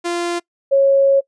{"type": "tone pair in turn", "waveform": ["sawtooth", "sine"], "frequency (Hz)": [345.9, 549.1], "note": ["F4", "C#5"], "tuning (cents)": [-17, -17], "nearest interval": "minor sixth", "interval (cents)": 800, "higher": "second", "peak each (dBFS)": [-15, -9], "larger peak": "second", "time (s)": [[0.04, 0.4], [0.71, 1.21]], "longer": "second", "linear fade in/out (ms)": 20, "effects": ["noise-tail reverb RT60 0.1 s tail -24 dB re dry", "resampled to 22050 Hz"]}